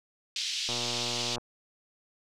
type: band-pass noise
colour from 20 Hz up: pink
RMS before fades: -33 dBFS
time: 0.36-1.36 s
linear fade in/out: 2 ms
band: 3000 to 5700 Hz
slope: 24 dB/octave
type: click train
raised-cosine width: 1 ms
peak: -24 dBFS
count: 84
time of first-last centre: 0.69-1.382 s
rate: 120 Hz
effects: none